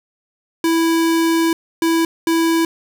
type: tone bursts at uneven times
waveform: square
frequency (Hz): 329.6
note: E4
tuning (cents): 0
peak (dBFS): -14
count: 3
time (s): 0.64-1.53 / 1.82-2.05 / 2.27-2.65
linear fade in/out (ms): 2
effects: none